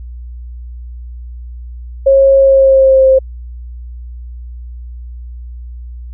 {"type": "tone with pitch glide", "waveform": "sine", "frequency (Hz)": [543, 527.8], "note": ["C#5", "C5"], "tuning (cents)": [-36, 15], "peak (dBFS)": -4, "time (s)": [2.06, 3.19], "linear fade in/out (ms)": 10, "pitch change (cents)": -49, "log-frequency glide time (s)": [2.38, 3.08], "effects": ["added 60 Hz sine -25 dBFS peak until 6.13 s"]}